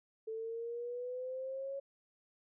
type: exponential sweep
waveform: sine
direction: up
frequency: 440 to 554.4 Hz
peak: -38 dBFS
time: 0.27-1.8 s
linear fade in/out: 10 ms
effects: none